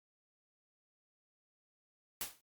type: noise with exponential decay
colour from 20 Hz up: white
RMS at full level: -35 dBFS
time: 2.21-2.41 s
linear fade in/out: 2 ms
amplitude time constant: 42 ms
effects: Opus 48 kbps